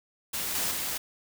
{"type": "noise with level steps", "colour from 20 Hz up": "white", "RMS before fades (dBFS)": [-32, -29, -32], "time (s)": [0.33, 0.98], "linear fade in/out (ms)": 10, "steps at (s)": [0.55, 0.71], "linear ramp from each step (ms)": 2, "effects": []}